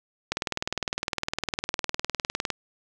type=click train; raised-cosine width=0.2 ms; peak=-9 dBFS; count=44; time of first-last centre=0.32-2.503 s; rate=19.7 Hz; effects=none